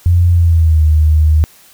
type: tone with pitch glide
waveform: sine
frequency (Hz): 87.31 to 77.34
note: F2 to D#2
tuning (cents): 0 to -10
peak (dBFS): -6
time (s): 0.06-1.44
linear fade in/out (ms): 0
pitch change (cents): -210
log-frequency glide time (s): 0.31-0.84
effects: white hiss -44 dBFS RMS until 1.73 s